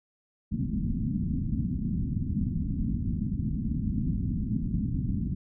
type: low-pass noise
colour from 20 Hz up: white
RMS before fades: -29 dBFS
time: 0.51-5.35 s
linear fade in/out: 20 ms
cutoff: 250 Hz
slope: 48 dB/octave
effects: none